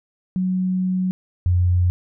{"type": "tone pair in turn", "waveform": "sine", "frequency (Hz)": [185, 89.25], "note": ["F#3", "F2"], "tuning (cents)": [0, 38], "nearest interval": "octave + minor second", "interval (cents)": 1262, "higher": "first", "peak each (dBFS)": [-18, -14], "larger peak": "second", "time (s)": [[0.36, 1.11], [1.46, 1.9]], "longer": "first", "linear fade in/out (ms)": 0, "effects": []}